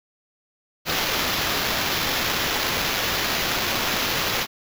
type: noise with sample-and-hold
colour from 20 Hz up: white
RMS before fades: -24 dBFS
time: 0.85-4.47 s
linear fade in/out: 50 ms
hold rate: 8820 Hz
effects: none